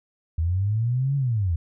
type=linear two-way sweep; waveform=sine; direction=up then down; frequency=78 to 142.3 to 78 Hz; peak=-20 dBFS; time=0.38-1.56 s; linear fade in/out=5 ms; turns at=1.16 s; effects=none